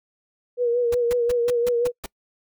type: tone with vibrato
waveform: sine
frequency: 480 Hz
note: B4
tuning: 49 cents flat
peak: -18 dBFS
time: 0.57-1.92 s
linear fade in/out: 50 ms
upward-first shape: sine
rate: 5.6 Hz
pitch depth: 42 cents each way
type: noise bursts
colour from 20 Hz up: pink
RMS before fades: -32 dBFS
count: 7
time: 0.92-2.062 s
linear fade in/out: 5 ms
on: 26 ms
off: 160 ms
effects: noise-tail reverb RT60 0.1 s tail -25 dB re dry